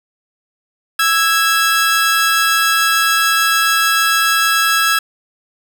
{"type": "tone pair together", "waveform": "sawtooth", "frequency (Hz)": [1322, 1650.8], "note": ["E6", "G#6"], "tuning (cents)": [5, -11], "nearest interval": "major third", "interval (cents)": 384, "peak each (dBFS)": -11, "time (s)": [0.99, 4.99], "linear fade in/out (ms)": 5, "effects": []}